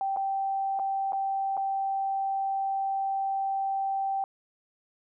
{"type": "tone with dropouts", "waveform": "sine", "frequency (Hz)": 780, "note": "G5", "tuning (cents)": -9, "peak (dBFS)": -26, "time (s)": [0.01, 4.24], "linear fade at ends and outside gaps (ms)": 1, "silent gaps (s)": [[0.163, 0.17], [0.791, 0.796], [1.122, 1.131], [1.569, 1.575]], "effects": []}